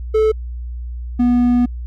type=tone pair in turn; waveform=triangle; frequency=435.2 / 244.2 Hz; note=A4 / B3; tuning=-19 / -19 cents; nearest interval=minor seventh; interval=1000 cents; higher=first; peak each=-9 dBFS; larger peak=neither; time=0.14-0.32 / 1.19-1.66 s; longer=second; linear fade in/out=10 ms; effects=added 60 Hz sine -24 dBFS peak until 1.86 s